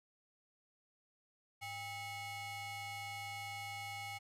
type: ring-modulated tone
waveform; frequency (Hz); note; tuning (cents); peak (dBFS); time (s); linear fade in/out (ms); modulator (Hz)
35% pulse; 698.5; F5; 0; -38; 1.61-4.19; 20; 1500
effects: resampled to 32000 Hz